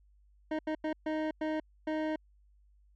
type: tone bursts at uneven times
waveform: 25% pulse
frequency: 311.1 Hz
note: D#4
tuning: in tune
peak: -27 dBFS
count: 6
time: 0.51-0.59 / 0.67-0.75 / 0.84-0.93 / 1.06-1.31 / 1.41-1.6 / 1.87-2.16 s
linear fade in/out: 5 ms
effects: added 50 Hz sine -61 dBFS peak until 2.95 s + low-pass 2000 Hz 12 dB/octave